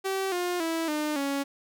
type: tone with pitch steps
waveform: sawtooth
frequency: 385.2 / 355.3 / 327.7 / 302.2 / 278.7 Hz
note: G4 / F4 / E4 / D4 / C#4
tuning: -30 / +30 / -10 / +50 / +9 cents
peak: -23 dBFS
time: 0.04-1.44 s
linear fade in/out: 20 ms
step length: 280 ms
effects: none